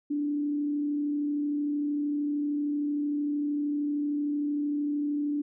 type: tone with frequency modulation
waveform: sine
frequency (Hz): 292.1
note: D4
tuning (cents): -9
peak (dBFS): -26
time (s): 0.1-5.42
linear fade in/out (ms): 10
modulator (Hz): 33.1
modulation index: 0.21
effects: none